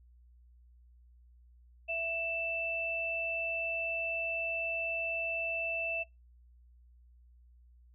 sine tone pair together, 663 / 2652 Hz, E5 / E7, +10 / +10 cents, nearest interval 2 octaves, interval 2400 cents, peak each -37 / -33 dBFS, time 1.88-6.04 s, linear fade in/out 20 ms, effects noise-tail reverb RT60 0.2 s tail -23 dB re dry + added 60 Hz sine -57 dBFS peak until 7.94 s

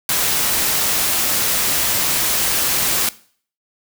white noise, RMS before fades -18 dBFS, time 0.09-3.09 s, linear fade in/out 2 ms, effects noise-tail reverb RT60 0.5 s tail -19 dB re dry

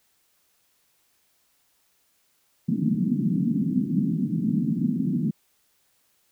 white band-pass noise, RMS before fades -24 dBFS, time 2.68-5.31 s, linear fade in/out 10 ms, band 150 to 260 Hz, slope 48 dB/octave, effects white hiss -67 dBFS RMS until 6.31 s

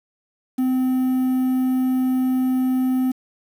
triangle tone with quantisation, 257.2 Hz, C4, 30 cents flat, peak -15 dBFS, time 0.58-3.12 s, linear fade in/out 10 ms, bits 7, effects none

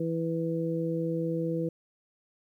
harmonic tone, 164.81 Hz, E3, in tune, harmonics 1 / 2 / 3, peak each -31 / -32 / -32 dBFS, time 0-1.69 s, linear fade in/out 5 ms, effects 11-bit

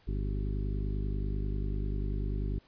harmonic tone with a mistuned harmonic, 50.2 Hz, G1, 42 cents sharp, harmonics 1 / 2 / 3 / 4 / 5 / 6 / 7 / 8, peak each -31 / -37 / -41 / -43 / -45 / -47 / -48 / -49 dBFS, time 0.07-2.59 s, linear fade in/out 10 ms, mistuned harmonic 7, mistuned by +86 cents, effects pink hiss -64 dBFS RMS until 2.67 s + resampled to 11025 Hz

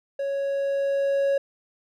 triangle tone with level ramp, 554.4 Hz, C#5, in tune, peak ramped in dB -23 to -17 dBFS, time 0.19-1.38 s, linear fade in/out 5 ms, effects none

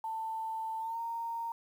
sine tone with pitch glide, 890 to 924.1 Hz, A5 to A#5, +20 to -15 cents, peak -34 dBFS, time 0.04-1.52 s, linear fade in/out 2 ms, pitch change +65 cents, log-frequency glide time 0.79-1 s, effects 10-bit

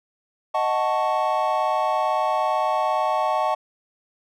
triangle chord, D# half-diminished seventh, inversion none, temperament equal, 622.3 / 740 / 880 / 1108.7 Hz, D#5 / F#5 / A5 / C#6, 0 / 0 / 0 / 0 cents, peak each -23 / -23 / -23 / -24 dBFS, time 0.54-3.55 s, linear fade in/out 10 ms, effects none

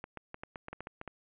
clicks, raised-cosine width 0.5 ms, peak -26 dBFS, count 11, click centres 0.041 / 0.173 / 0.344 / 0.435 / 0.558 / 0.684 / 0.73 / 0.806 / 0.871 / 1.014 / 1.077 s, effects resampled to 8000 Hz + 10-bit

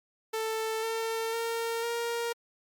sawtooth tone with pitch steps, 442.6 / 451.1 / 459.8 / 468.6 Hz, A4 / A4 / A#4 / A#4, +10 / +43 / -24 / +9 cents, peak -26 dBFS, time 0.33-2.33 s, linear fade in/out 10 ms, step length 500 ms, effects Opus 48 kbps

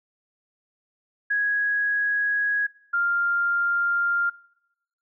sine tone pair in turn, 1661.2 / 1396.9 Hz, G#6 / F6, 0 / 0 cents, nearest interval minor third, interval 300 cents, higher first, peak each -20 dBFS, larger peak neither, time 1.3-2.67 / 2.93-4.3 s, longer neither, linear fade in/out 10 ms, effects noise-tail reverb RT60 0.9 s tail -23 dB re dry

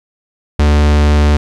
45% pulse tone, 74 Hz, D2, 14 cents sharp, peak -7 dBFS, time 0.59-1.37 s, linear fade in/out 5 ms, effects low-pass 6000 Hz 12 dB/octave + 8-bit

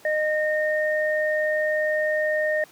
sine tone pair together, 614 / 1839.9 Hz, D#5 / A#6, -23 / -23 cents, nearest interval octave + perfect fifth, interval 1900 cents, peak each -22 / -25 dBFS, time 0.05-2.64 s, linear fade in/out 2 ms, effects pink hiss -51 dBFS RMS until 2.71 s + high-pass 200 Hz 12 dB/octave

